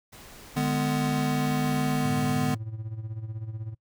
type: noise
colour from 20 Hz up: pink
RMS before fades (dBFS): -47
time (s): 0.12-2.38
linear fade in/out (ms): 10
type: chord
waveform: square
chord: G# diminished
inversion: second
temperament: just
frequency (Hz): 149.51 / 207.7 / 249.2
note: D3 / G#3 / B3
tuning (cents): +31 / 0 / +16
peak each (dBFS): -28 / -33 / -28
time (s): 0.56-2.55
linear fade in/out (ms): 10
type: tone with tremolo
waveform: triangle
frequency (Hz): 110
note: A2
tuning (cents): 0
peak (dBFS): -28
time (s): 2.04-3.75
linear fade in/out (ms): 20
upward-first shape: sine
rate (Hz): 16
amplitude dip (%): 70
effects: noise-tail reverb RT60 0.1 s tail -23 dB re dry